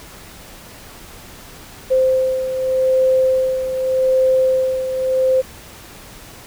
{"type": "beating tone pair", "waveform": "sine", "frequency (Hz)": [520, 520.84], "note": ["C5", "C5"], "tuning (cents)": [-11, -8], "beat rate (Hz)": 0.84, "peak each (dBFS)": [-14, -21], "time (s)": [1.9, 5.42], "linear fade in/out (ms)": 20, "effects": ["pink hiss -39 dBFS RMS until 6.46 s"]}